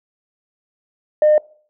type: tone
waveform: sine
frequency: 607 Hz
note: D#5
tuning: 43 cents flat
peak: -8 dBFS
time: 1.22-1.38 s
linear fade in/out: 2 ms
effects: noise-tail reverb RT60 0.5 s tail -23 dB re dry + tanh soft clip ceiling -6 dBFS